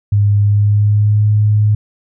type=tone with pitch glide; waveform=sine; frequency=102.4 to 105.58 Hz; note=G#2 to G#2; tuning=-24 to +29 cents; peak=-8 dBFS; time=0.12-1.75 s; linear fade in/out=5 ms; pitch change=+53 cents; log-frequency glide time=0.38-1.27 s; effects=none